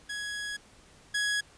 sawtooth tone pair in turn, 1670 / 1670 Hz, G#6 / G#6, +9 / +9 cents, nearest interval unison, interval 0 cents, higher neither, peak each -30 / -23 dBFS, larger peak second, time 0.09-0.57 / 1.14-1.41 s, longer first, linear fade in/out 10 ms, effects pink hiss -57 dBFS RMS until 1.57 s + resampled to 22050 Hz

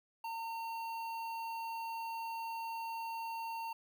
square tone with notch filter, 912 Hz, A#5, 38 cents flat, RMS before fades -41 dBFS, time 0.24-3.73 s, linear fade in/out 5 ms, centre 7400 Hz, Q 0.76, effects none

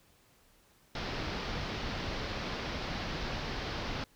pink low-pass noise, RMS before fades -37 dBFS, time 0.95-4.04 s, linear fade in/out 2 ms, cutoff 5300 Hz, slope 48 dB/octave, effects pink hiss -65 dBFS RMS until 4.15 s

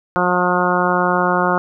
harmonic tone, 179.3 Hz, F3, 46 cents sharp, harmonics 1 / 2 / 3 / 4 / 5 / 6 / 7 / 8, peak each -22 / -22 / -22 / -22 / -22 / -22 / -22 / -22 dBFS, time 0.16-1.58 s, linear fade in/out 0 ms, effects none

